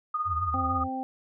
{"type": "tone with tremolo", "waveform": "sine", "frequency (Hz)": 1231, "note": "D#6", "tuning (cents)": -19, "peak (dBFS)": -24, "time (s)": [0.14, 0.84], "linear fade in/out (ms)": 5, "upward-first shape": "sine", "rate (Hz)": 18, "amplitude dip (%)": 60}
{"type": "tone with vibrato", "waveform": "sine", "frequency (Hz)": 85.6, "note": "F2", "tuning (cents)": -34, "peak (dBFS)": -31, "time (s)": [0.25, 0.89], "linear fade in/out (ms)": 50, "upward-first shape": "sine", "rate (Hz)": 6.7, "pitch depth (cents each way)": 160}
{"type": "harmonic tone", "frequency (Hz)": 261.6, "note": "C4", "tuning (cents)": 0, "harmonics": [1, 2, 3], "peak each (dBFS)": [-33, -41, -32], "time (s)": [0.54, 1.03], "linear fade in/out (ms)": 0}
{"effects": []}